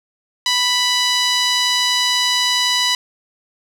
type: tone with band-pass filter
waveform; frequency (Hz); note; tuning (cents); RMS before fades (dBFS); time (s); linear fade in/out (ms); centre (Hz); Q
sawtooth; 989; B5; +2; -17; 0.46-2.95; 2; 4200; 1.6
effects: none